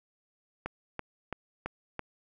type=click train; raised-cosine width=0.5 ms; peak=-19 dBFS; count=5; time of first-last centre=0.66-1.993 s; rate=3 Hz; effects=none